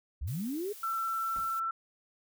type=linear sweep; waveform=sine; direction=up; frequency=53.2 to 429 Hz; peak=-32 dBFS; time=0.21-0.73 s; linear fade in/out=10 ms
type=noise; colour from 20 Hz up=blue; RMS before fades=-48 dBFS; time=0.27-1.6 s; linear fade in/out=10 ms
type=tone with vibrato; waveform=sine; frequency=1340 Hz; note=E6; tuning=28 cents sharp; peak=-30 dBFS; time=0.83-1.71 s; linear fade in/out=5 ms; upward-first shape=triangle; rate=19 Hz; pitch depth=15 cents each way
type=noise with exponential decay; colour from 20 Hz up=brown; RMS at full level=-42 dBFS; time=1.36-1.58 s; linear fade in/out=0 ms; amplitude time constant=46 ms
effects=none